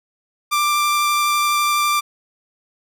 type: tone with vibrato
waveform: sawtooth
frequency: 1182 Hz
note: D6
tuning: 11 cents sharp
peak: -12 dBFS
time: 0.51-2.01 s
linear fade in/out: 20 ms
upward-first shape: sine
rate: 12 Hz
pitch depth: 8 cents each way
effects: none